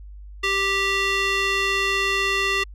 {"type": "tone with band-pass filter", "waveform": "square", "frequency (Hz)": 392, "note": "G4", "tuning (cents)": 0, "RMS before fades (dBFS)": -22, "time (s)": [0.43, 2.64], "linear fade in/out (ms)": 10, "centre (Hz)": 2600, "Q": 1.5, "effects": ["added 50 Hz sine -37 dBFS peak until 2.74 s"]}